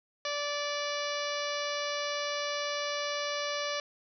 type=harmonic tone; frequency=582 Hz; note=D5; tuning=16 cents flat; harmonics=1 / 2 / 3 / 4 / 5 / 6 / 7 / 8 / 9 / 10; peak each=-35 / -38 / -40 / -41 / -42 / -43 / -43 / -44 / -45 / -45 dBFS; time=0.25-3.8 s; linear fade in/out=2 ms; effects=none